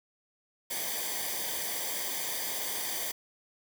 white noise with comb filter, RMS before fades -34 dBFS, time 0.7-3.12 s, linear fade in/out 10 ms, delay 0.74 ms, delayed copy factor -0.75, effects none

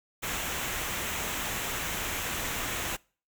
pink noise with comb filter, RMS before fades -33 dBFS, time 0.22-2.97 s, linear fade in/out 20 ms, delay 0.21 ms, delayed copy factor -0.5, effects noise-tail reverb RT60 0.4 s tail -25 dB re dry

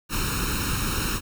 pink noise with comb filter, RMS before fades -26 dBFS, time 0.09-1.21 s, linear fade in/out 50 ms, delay 0.74 ms, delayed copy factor +0.85, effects none

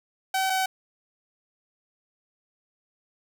sawtooth tone pair in turn, 763 / 758.2 Hz, G5 / F#5, -47 / +42 cents, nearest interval unison, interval 11 cents, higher first, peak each -19 dBFS, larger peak neither, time 0.34-0.5 / 0.5-0.66 s, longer neither, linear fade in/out 5 ms, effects none

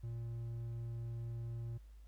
triangle tone, 116.4 Hz, A#2, 2 cents flat, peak -38 dBFS, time 0.03-1.78 s, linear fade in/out 10 ms, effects added 52 Hz sine -53 dBFS peak until 2.07 s + pink hiss -75 dBFS RMS until 2.07 s

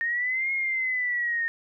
sine linear two-way sweep, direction up then down, 1833 to 2159 to 1833 Hz, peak -24 dBFS, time 0.01-1.48 s, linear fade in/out 0 ms, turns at 0.52 s, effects none

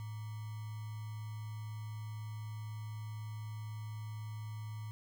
sine tone with sample-and-hold, 108 Hz, A2, 32 cents flat, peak -40 dBFS, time 0-4.91 s, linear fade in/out 0 ms, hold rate 1050 Hz, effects none

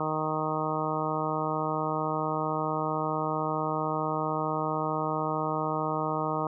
harmonic tone, 155.56 Hz, D#3, in tune, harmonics 1 / 2 / 3 / 4 / 5 / 6 / 7 / 8, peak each -35 / -35 / -35 / -35 / -35 / -35 / -35 / -35 dBFS, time 0-6.47 s, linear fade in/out 2 ms, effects none

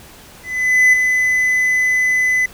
triangle tone with ADSR envelope, 2010 Hz, B6, 30 cents sharp, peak -5 dBFS, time 0.43-2.46 s, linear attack 500 ms, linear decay 9 ms, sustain -6 dB, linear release 6 ms, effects pink hiss -41 dBFS RMS until 2.53 s

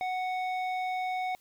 square tone with low-pass filter, 740 Hz, F#5, in tune, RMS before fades -32 dBFS, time 0.01-1.35 s, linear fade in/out 0 ms, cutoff 2600 Hz, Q 1.1, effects white hiss -65 dBFS RMS until 1.4 s

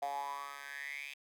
10% pulse tone with high-pass filter sweep, 141 Hz, C#3, 30 cents sharp, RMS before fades -42 dBFS, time 0.02-1.14 s, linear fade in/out 5 ms, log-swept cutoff 700 to 2700 Hz, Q 8.5, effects none

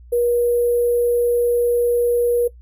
sine tone with sample-and-hold, 480.1 Hz, B4, 49 cents flat, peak -14 dBFS, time 0.12-2.48 s, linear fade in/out 10 ms, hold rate 11025 Hz, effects noise-tail reverb RT60 0.1 s tail -17 dB re dry + added 60 Hz sine -40 dBFS peak until 2.61 s

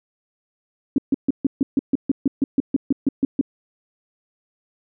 sine tone bursts, 272.8 Hz, C#4, 28 cents flat, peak -13 dBFS, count 16, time 0.96-3.412 s, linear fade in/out 2 ms, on 22 ms, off 140 ms, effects none

